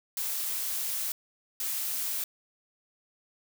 blue noise bursts at uneven times, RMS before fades -32 dBFS, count 2, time 0.17-1.12 / 1.6-2.24 s, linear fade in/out 2 ms, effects none

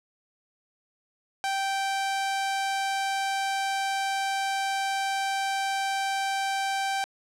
sawtooth tone, 781 Hz, G5, 7 cents flat, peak -22 dBFS, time 1.44-7.04 s, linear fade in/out 0 ms, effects low-pass 9000 Hz 12 dB/octave

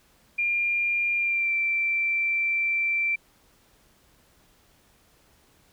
sine tone with pitch glide, 2400 to 2345 Hz, D7 to D7, +37 to -3 cents, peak -22 dBFS, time 0.38-3.16 s, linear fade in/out 10 ms, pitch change -40 cents, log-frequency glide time 1.17-1.53 s, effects pink hiss -61 dBFS RMS until 5.72 s

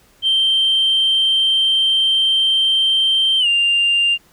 sine tone with pitch glide, 3136 to 2794 Hz, G7 to F7, 0 to 0 cents, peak -11 dBFS, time 0.22-4.18 s, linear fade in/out 50 ms, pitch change -200 cents, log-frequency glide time 3.39-3.47 s, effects tanh soft clip ceiling -9 dBFS + pink hiss -53 dBFS RMS until 4.32 s

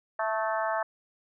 harmonic tone with a mistuned harmonic, 220 Hz, A3, in tune, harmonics 3 / 4 / 5 / 6 / 7 / 8, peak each -30 / -32 / -34 / -36 / -37 / -38 dBFS, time 0.19-0.83 s, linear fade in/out 5 ms, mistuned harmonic 6, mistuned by -35 cents, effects none

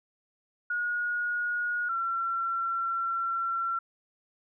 sine tone pair in turn, 1444 / 1357.8 Hz, F#6 / F6, -43 / -49 cents, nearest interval minor second, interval 106 cents, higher first, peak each -27 dBFS, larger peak neither, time 0.7-1.89 / 1.89-3.79 s, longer second, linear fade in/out 5 ms, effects none

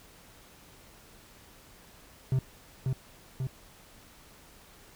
triangle tone with echo, 130.81 Hz, C3, in tune, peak -21 dBFS, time 2.32-2.39 s, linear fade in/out 2 ms, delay 540 ms, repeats 2, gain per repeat -3 dB, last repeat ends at 3.47 s, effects pink hiss -55 dBFS RMS until 4.95 s

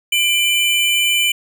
square tone pair together, 2378 / 3000 Hz, D7 / F#7, +21 / +23 cents, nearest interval major third, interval 402 cents, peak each -17 dBFS, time 0.12-1.32 s, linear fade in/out 5 ms, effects none

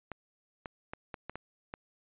clicks, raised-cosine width 0.5 ms, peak -24 dBFS, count 7, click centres 0.117 / 0.658 / 0.935 / 1.142 / 1.296 / 1.356 / 1.739 s, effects resampled to 8000 Hz

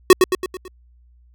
square tone with echo, 370 Hz, F#4, in tune, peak -4 dBFS, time 0.1-0.13 s, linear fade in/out 2 ms, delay 110 ms, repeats 5, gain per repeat -6 dB, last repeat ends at 0.68 s, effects added 60 Hz sine -49 dBFS peak until 1.34 s

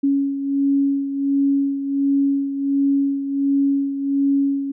sine beating tone pair, 277.6 / 279 Hz, C#4 / C#4, +3 / +11 cents, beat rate 1.4 Hz, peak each -17 / -24 dBFS, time 0.03-4.72 s, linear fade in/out 10 ms, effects none

